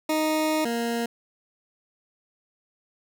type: tone pair in turn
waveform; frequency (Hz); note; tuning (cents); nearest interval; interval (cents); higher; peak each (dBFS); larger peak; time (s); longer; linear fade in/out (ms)
20% pulse; 311.1 / 233.9; D#4 / A#3; 0 / +6; perfect fourth; 494; first; -17 / -20; first; 0.09-0.65 / 0.65-1.06; first; 5
effects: none